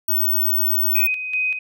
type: tone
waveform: sine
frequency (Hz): 15804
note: B9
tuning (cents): 0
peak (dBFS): -16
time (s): 0.08-1.07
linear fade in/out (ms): 5
type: tone with tremolo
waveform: sine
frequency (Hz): 2510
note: D#7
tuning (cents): +15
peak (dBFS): -18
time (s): 0.95-1.59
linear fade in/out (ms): 5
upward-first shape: square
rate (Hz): 2.6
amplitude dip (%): 55
effects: none